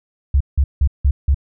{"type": "tone bursts", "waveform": "sine", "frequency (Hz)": 69, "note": "C#2", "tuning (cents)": -7, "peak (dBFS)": -10, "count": 5, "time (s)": [0.34, 1.345], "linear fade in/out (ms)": 5, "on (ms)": 65, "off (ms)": 170, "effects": []}